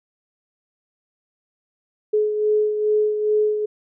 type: beating tone pair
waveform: sine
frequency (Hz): 424.3 / 426.7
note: G#4 / G#4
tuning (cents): +37 / +47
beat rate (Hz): 2.4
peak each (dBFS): -17 / -26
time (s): 2.13-3.66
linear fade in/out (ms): 10
effects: none